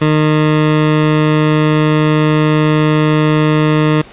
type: tone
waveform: 20% pulse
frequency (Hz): 153.4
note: D#3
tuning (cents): -24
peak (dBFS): -4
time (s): 0.01-4.02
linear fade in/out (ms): 10
effects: pink hiss -37 dBFS RMS until 4.12 s + resampled to 8000 Hz